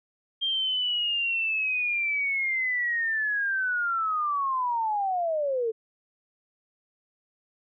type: linear sweep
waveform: sine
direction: down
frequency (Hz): 3200 to 433.2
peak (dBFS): -24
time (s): 0.41-5.72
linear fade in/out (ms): 20
effects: none